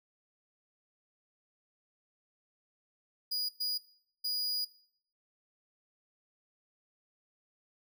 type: tone bursts at uneven times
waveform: 45% pulse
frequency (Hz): 4900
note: D#8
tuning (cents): -27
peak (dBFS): -31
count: 3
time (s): 3.31-3.49 / 3.6-3.78 / 4.24-4.65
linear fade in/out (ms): 10
effects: noise-tail reverb RT60 0.6 s tail -20 dB re dry